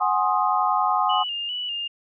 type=chord; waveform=sine; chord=Ab dominant seventh; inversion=third; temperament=equal with one note detuned; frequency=740 / 830.6 / 1056.8 / 1244.5 Hz; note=Gb5 / Ab5 / C6 / Eb6; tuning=0 / 0 / +17 / 0 cents; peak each=-24 dBFS; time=0-1.24 s; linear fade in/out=20 ms
type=tone with vibrato; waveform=sine; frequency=2884 Hz; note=F#7; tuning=45 cents flat; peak=-26 dBFS; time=1.09-1.88 s; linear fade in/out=10 ms; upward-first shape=square; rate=2.5 Hz; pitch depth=42 cents each way
effects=none